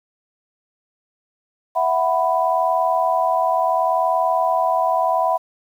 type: chord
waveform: sine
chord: E suspended second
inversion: none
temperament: equal with one note detuned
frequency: 659.3 / 740 / 991.8 Hz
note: E5 / F#5 / B5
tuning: 0 / 0 / +7 cents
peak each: -20 dBFS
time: 1.75-5.38 s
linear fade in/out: 20 ms
effects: 8-bit